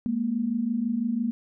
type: tone pair together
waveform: sine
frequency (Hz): 211.4 / 237.4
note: G#3 / A#3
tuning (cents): +31 / +32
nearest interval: major second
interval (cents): 201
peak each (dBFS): -29 / -25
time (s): 0.06-1.31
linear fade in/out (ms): 0
effects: none